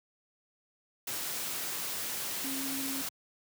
sine tone in noise, 270.5 Hz, C#4, 42 cents flat, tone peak -37 dBFS, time 2.44-3.02 s, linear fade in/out 5 ms, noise white, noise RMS -36 dBFS, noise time 1.07-3.09 s, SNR -4 dB, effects high-pass 100 Hz 12 dB/octave

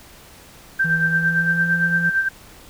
sine tone with tremolo, 1568 Hz, G6, in tune, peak -14 dBFS, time 0.79-2.29 s, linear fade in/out 10 ms, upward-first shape sine, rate 8.8 Hz, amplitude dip 60%
triangle tone with pitch glide, 163.1 to 169.83 Hz, E3 to F3, -18 to -48 cents, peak -21 dBFS, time 0.84-2.1 s, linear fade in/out 10 ms, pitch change +70 cents, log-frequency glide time 1.03-1.72 s
effects pink hiss -45 dBFS RMS until 2.69 s

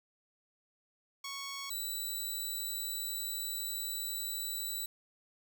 10% pulse tone pair in turn, 1108.7 / 3951 Hz, C#6 / B7, 0 / 0 cents, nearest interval octave + minor seventh, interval 2200 cents, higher second, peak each -31 / -28 dBFS, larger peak second, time 1.24-1.7 / 1.7-4.86 s, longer second, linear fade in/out 5 ms, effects none

